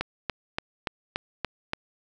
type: click train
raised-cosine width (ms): 0.3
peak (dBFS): -11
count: 7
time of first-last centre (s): 0.01-1.734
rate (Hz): 3.48
effects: none